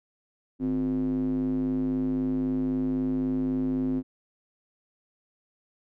square tone with band-pass filter, 51.91 Hz, G#1, in tune, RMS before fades -27 dBFS, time 0.59-4.03 s, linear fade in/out 50 ms, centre 280 Hz, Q 9.2, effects none

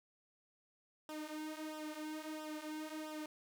sawtooth tone with flanger, 308.5 Hz, D#4, 15 cents flat, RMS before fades -45 dBFS, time 1.09-3.26 s, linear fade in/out 2 ms, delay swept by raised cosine 0.45 to 4.95 ms, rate 1.5 Hz, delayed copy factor -0.75, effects none

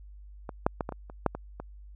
clicks, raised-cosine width 1 ms, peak -22 / -8 / -15 / -19 / -23 / -30 / -9 / -21 / -23 dBFS, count 9, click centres 0.492 / 0.665 / 0.808 / 0.891 / 0.923 / 1.099 / 1.263 / 1.35 / 1.6 s, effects added 50 Hz sine -45 dBFS peak until 1.95 s

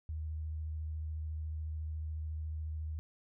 sine tone with vibrato, 78 Hz, D#2, 5 cents sharp, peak -36 dBFS, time 0.09-2.99 s, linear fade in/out 0 ms, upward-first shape sine, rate 14 Hz, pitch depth 18 cents each way, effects none

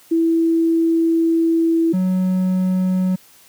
sine / triangle tone pair in turn, 329.6 / 185.37 Hz, E4 / F#3, 0 / +3 cents, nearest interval minor seventh, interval 997 cents, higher first, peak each -13 / -13 dBFS, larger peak neither, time 0.11-1.93 / 1.93-3.16 s, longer first, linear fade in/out 10 ms, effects white hiss -49 dBFS RMS until 3.48 s + high-pass 60 Hz 12 dB/octave

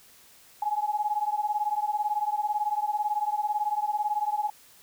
sine beating tone pair, 830.6 / 848.6 Hz, G#5 / G#5, 0 / +37 cents, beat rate 18 Hz, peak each -28 / -28 dBFS, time 0.62-4.5 s, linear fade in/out 5 ms, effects white hiss -55 dBFS RMS until 4.82 s

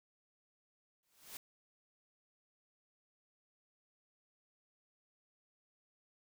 white noise with exponential growth, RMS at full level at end -45 dBFS, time 1.03-1.37 s, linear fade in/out 1 ms, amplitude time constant 72 ms, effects none

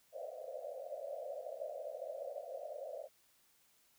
white band-pass noise, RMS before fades -45 dBFS, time 0.12-3.09 s, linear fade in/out 50 ms, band 510 to 670 Hz, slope 96 dB/octave, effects white hiss -71 dBFS RMS until 3.98 s

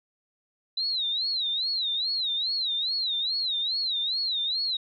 sine tone with vibrato, 3951 Hz, B7, in tune, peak -25 dBFS, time 0.77-4.77 s, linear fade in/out 5 ms, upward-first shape sine, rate 2.4 Hz, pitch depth 170 cents each way, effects none

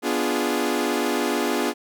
sawtooth chord, B diminished seventh, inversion none, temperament equal, 246.9 / 293.7 / 349.2 / 415.3 Hz, B3 / D4 / F4 / Ab4, 0 / 0 / 0 / 0 cents, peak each -23 dBFS, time 0.02-1.74 s, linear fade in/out 50 ms, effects none

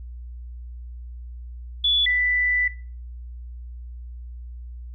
sine tone pair in turn, 3435 / 1983.6 Hz, A7 / B6, -42 / +7 cents, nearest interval minor seventh, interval 951 cents, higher first, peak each -17 / -18 dBFS, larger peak first, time 1.84-2.06 / 2.06-2.68 s, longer second, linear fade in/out 5 ms, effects noise-tail reverb RT60 0.4 s tail -18 dB re dry + added 60 Hz sine -34 dBFS peak until 4.94 s

